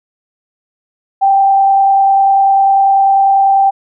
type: tone with frequency modulation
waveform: sine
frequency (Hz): 784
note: G5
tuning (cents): 0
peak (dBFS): -6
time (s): 1.21-3.71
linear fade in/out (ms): 20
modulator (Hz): 30.1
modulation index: 0.32
effects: none